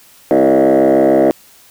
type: tone with frequency modulation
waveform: sine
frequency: 466.3 Hz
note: A#4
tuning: 1 cent sharp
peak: -5 dBFS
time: 0.31-1.31 s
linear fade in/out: 0 ms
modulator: 66.8 Hz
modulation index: 3.1
effects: tanh soft clip ceiling -6 dBFS + white hiss -45 dBFS RMS until 1.7 s